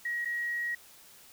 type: tone with dropouts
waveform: sine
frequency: 1900 Hz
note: A#6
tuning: 33 cents sharp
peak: -30 dBFS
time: 0.05-0.75 s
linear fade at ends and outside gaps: 5 ms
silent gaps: 0.248-0.255 s
effects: white hiss -55 dBFS RMS until 1.32 s